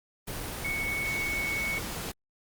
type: tone in noise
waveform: sine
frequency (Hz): 2217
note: C#7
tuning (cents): 0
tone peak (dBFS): -29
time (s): 0.64-1.79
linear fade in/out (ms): 10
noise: pink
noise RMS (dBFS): -36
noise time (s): 0.27-2.12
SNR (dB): +4
effects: Opus 24 kbps